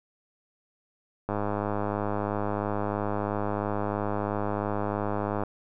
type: click train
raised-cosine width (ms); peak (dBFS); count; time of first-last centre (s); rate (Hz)
1; -15; 428; 1.29-5.436; 103
effects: none